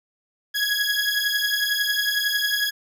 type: beating tone pair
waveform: 20% pulse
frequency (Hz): 1661.2 / 1672.2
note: G#6 / G#6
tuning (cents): 0 / +11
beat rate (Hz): 11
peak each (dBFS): -19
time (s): 0.54-2.71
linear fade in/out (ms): 20
effects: none